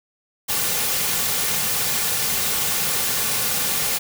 white noise with comb filter, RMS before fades -22 dBFS, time 0.48-3.99 s, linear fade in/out 20 ms, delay 3.1 ms, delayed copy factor -0.5, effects none

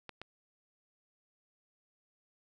clicks, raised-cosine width 0.3 ms, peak -27 dBFS, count 2, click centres 0.093 / 0.216 s, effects none

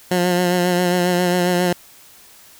15% pulse tone with vibrato, 178.4 Hz, F3, 37 cents sharp, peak -9 dBFS, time 0.11-1.73 s, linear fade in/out 5 ms, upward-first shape sine, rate 7.4 Hz, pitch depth 30 cents each way, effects white hiss -46 dBFS RMS until 2.59 s

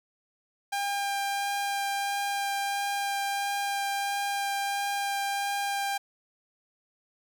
sawtooth tone with vibrato, 800 Hz, G5, 35 cents sharp, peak -24 dBFS, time 0.72-5.98 s, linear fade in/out 10 ms, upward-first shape sine, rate 1.5 Hz, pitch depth 8 cents each way, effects 10-bit

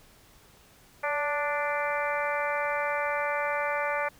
harmonic tone with a mistuned harmonic, 293.7 Hz, D4, in tune, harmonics 2 / 3 / 4 / 5 / 6 / 7 / 8, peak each -31 / -33 / -34 / -35 / -36 / -36 / -37 dBFS, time 1.03-4.09 s, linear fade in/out 10 ms, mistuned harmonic 2, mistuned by -32 cents, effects pink hiss -57 dBFS RMS until 4.19 s

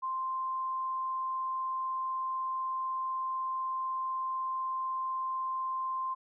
sine tone, 1046 Hz, C6, 1 cent flat, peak -31 dBFS, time 0.02-6.15 s, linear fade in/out 20 ms, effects none

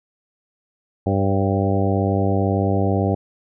harmonic tone with a mistuned harmonic, 98 Hz, G2, in tune, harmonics 1 / 2 / 3 / 4 / 5 / 6 / 7 / 8, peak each -20 / -23 / -25 / -26 / -27 / -28 / -28 / -29 dBFS, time 1.06-3.15 s, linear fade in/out 5 ms, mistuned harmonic 6, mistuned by -27 cents, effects none

